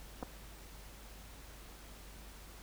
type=clicks; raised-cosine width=1 ms; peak=-27 dBFS; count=2; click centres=0.227 / 0.231 s; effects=added 50 Hz sine -52 dBFS peak until 2.62 s + pink hiss -55 dBFS RMS until 2.62 s

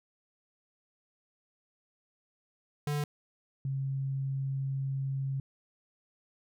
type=tone pair in turn; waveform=square / sine; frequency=146.83 / 135.58 Hz; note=D3 / C#3; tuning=0 / -38 cents; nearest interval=minor second; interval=138 cents; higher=first; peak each=-30 / -30 dBFS; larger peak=neither; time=2.87-3.04 / 3.65-5.4 s; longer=second; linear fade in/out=2 ms; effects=none

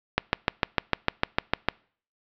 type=click train; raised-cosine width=0.3 ms; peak=-3 dBFS; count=11; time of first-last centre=0.18-1.686 s; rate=6.64 Hz; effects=noise-tail reverb RT60 0.5 s tail -26 dB re dry + low-pass 4000 Hz 12 dB/octave

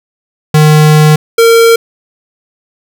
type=tone pair in turn; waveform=square; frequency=153 / 459.4 Hz; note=D#3 / A#4; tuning=-29 / -25 cents; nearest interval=octave + perfect fifth; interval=1904 cents; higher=second; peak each=-3 dBFS; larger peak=neither; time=0.54-1.16 / 1.38-1.76 s; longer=first; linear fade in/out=5 ms; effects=none

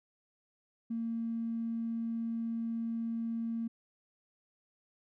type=tone with tanh clipping; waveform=triangle; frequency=229.1 Hz; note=A#3; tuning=30 cents flat; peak=-32 dBFS; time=0.9-3.68 s; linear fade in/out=10 ms; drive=2 dB; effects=none

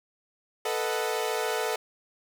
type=chord; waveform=sawtooth; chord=B dominant seventh; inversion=third; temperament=equal; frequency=440 / 493.9 / 622.3 / 740 Hz; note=A4 / B4 / D#5 / F#5; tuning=0 / 0 / 0 / 0 cents; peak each=-26 / -29 / -31 / -31 dBFS; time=0.65-1.76 s; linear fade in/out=5 ms; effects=10-bit

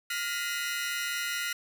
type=tone cluster; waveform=sawtooth; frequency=1410 / 1882 / 2026 / 2516 / 2945 Hz; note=F6 / A#6 / B6 / D#7 / F#7; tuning=+16 / +16 / +44 / +19 / -9 cents; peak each=-30 / -35 / -33 / -39 / -37 dBFS; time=0.1-1.53 s; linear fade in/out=5 ms; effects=none

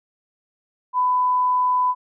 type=tone; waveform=sine; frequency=1000 Hz; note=B5; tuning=21 cents sharp; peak=-16 dBFS; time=0.93-1.95 s; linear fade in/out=50 ms; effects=none

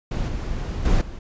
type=noise with level steps; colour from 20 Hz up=brown; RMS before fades=-24 / -27 / -18 / -34 dBFS; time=0.11-1.19 s; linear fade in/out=5 ms; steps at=0.28 / 0.85 / 1.01 s; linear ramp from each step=5 ms; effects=resampled to 16000 Hz

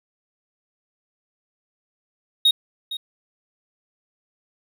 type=tone with echo; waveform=triangle; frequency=3747 Hz; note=A#7; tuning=8 cents sharp; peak=-11 dBFS; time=2.45-2.51 s; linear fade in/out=5 ms; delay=460 ms; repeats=1; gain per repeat=-14 dB; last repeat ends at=2.97 s; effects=none

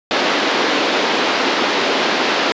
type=band-pass noise; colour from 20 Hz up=pink; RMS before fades=-17 dBFS; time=0.11-2.52 s; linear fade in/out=0 ms; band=270 to 4600 Hz; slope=24 dB/octave; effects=resampled to 16000 Hz

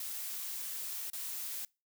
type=noise with dropouts; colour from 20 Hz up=blue; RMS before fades=-40 dBFS; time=0-1.65 s; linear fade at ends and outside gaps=2 ms; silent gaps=1.101-1.132 s; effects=noise-tail reverb RT60 0.3 s tail -26 dB re dry

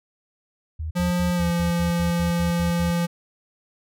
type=tone bursts; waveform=sine; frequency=78.8 Hz; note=D#2; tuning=23 cents sharp; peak=-26 dBFS; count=11; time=0.79-2.91 s; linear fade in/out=10 ms; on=120 ms; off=80 ms
type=tone with pitch glide; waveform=square; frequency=176.9 to 171.96 Hz; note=F3 to F3; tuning=+23 to -27 cents; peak=-21 dBFS; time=0.95-3.07 s; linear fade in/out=20 ms; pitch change=-50 cents; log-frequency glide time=1.35-1.43 s
effects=none

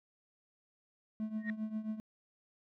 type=tone with tremolo; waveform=triangle; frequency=217 Hz; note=A3; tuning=24 cents flat; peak=-30 dBFS; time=1.2-2 s; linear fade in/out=0 ms; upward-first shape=triangle; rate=7.5 Hz; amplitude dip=85%
type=tone with exponential growth; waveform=sine; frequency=1864.7 Hz; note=A#6; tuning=in tune; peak=-33 dBFS; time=1.37-1.5 s; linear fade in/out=1 ms; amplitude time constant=27 ms
effects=tanh soft clip ceiling -26 dBFS

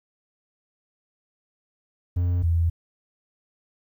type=tone pair in turn; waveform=triangle / sine; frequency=88.3 / 83.78 Hz; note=F2 / E2; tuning=+20 / +29 cents; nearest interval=minor second; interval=91 cents; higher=first; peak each=-18 dBFS; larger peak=neither; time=2.16-2.43 / 2.43-2.7 s; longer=neither; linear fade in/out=10 ms; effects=10-bit

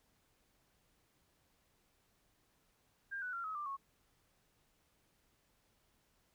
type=tone with pitch steps; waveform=sine; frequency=1600 / 1484.3 / 1376.9 / 1277.3 / 1184.9 / 1099.2 Hz; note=G6 / F#6 / F6 / D#6 / D6 / C#6; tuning=+35 / +5 / -25 / +45 / +15 / -15 cents; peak=-39 dBFS; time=3.11-3.77 s; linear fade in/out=20 ms; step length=110 ms; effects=pink hiss -75 dBFS RMS until 6.34 s

